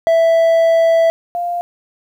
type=tone pair in turn; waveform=triangle / sine; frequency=660 / 698.6 Hz; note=E5 / F5; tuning=+2 / 0 cents; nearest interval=minor second; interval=98 cents; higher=second; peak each=-7 / -17 dBFS; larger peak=first; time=0.07-1.1 / 1.35-1.61 s; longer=first; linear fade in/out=0 ms; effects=8-bit